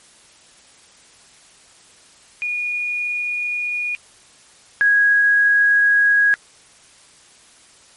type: tone pair in turn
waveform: sine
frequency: 2445 / 1653.2 Hz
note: D#7 / G#6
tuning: -31 / -8 cents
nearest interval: perfect fifth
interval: 677 cents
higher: first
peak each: -20 / -11 dBFS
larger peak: second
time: 2.42-3.95 / 4.81-6.34 s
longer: neither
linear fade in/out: 0 ms
effects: white hiss -49 dBFS RMS until 7.96 s + MP3 48 kbps